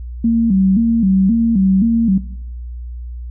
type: tone with vibrato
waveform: sine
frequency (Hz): 209.5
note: G#3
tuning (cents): +15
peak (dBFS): -10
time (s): 0.24-2.18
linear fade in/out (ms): 5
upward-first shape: square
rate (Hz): 1.9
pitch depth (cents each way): 160
effects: noise-tail reverb RT60 0.8 s tail -19 dB re dry + added 60 Hz sine -25 dBFS peak until 3.3 s